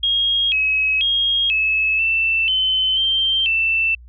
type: tone with pitch steps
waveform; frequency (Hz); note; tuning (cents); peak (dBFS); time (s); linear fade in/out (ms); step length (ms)
sine; 3263 / 2559 / 3257 / 2593 / 2666 / 3058 / 3143 / 2666; G#7 / D#7 / G#7 / E7 / E7 / G7 / G7 / E7; -31 / +48 / -34 / -29 / +19 / -44 / +4 / +19; -15; 0.03-3.95; 5; 490
effects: added 60 Hz sine -39 dBFS peak until 4.08 s

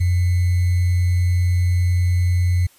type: tone with sample-and-hold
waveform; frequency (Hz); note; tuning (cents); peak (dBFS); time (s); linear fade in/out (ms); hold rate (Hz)
sine; 89; F2; +33; -14; 0-2.67; 10; 2100
effects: white hiss -53 dBFS RMS until 2.78 s + resampled to 32000 Hz

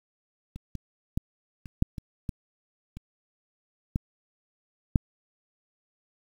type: clicks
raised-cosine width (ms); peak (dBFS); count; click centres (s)
5; -26 / -22 / -14 / -29 / -8 / -23 / -18 / -27 / -13 / -7; 10; 0.56 / 0.753 / 1.175 / 1.658 / 1.824 / 1.982 / 2.292 / 2.97 / 3.959 / 4.958
effects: 8-bit

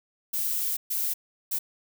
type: noise bursts at uneven times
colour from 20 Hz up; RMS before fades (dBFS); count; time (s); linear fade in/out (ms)
violet; -28; 3; 0.33-0.77 / 0.9-1.14 / 1.51-1.59; 10
effects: none

